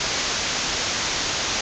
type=low-pass noise; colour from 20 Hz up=white; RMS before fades=-25 dBFS; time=0-1.61 s; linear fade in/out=5 ms; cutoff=6900 Hz; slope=96 dB/octave; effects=none